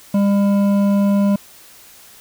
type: tone with hard clipping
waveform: triangle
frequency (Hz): 200.6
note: G3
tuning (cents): +40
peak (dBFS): -14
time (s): 0.14-1.36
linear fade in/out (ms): 5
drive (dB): 13
effects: white hiss -44 dBFS RMS until 2.2 s